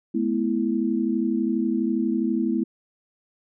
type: chord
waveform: sine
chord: A suspended second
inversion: none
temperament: equal with one note detuned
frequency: 214.7 / 246.9 / 329.6 Hz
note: A3 / B3 / E4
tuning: -42 / 0 / 0 cents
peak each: -25 dBFS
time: 0.14-2.64 s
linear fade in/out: 10 ms
effects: none